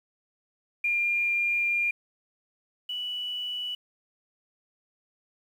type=tone pair in turn; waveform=sine; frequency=2401 / 2957 Hz; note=D7 / F#7; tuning=+38 / -2 cents; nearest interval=major third; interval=360 cents; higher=second; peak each=-23 / -30 dBFS; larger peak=first; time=0.84-1.91 / 2.89-3.75 s; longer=first; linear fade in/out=5 ms; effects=9-bit